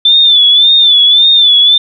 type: tone with vibrato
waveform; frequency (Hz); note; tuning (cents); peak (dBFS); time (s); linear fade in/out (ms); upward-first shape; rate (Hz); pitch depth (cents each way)
sine; 3520; A7; 0; -3; 0.05-1.78; 5; sine; 1.8; 78
effects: none